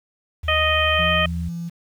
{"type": "tone with pitch glide", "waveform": "sine", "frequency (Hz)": [77.78, 80.24], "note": ["D#2", "E2"], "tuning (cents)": [0, -46], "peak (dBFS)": -25, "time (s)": [0.43, 1.49], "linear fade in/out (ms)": 10, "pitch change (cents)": 54, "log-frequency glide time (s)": [0.88, 1.36]}
{"type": "harmonic tone", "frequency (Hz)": 622, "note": "D#5", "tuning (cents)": -1, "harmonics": [1, 2, 3, 4, 5], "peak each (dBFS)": [-23, -23, -23, -23, -23], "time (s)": [0.48, 1.26], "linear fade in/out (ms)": 5}
{"type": "tone", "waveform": "sine", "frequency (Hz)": 170, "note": "F3", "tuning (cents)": -46, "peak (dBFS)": -26, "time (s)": [0.98, 1.7], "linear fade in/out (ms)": 20}
{"effects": ["8-bit"]}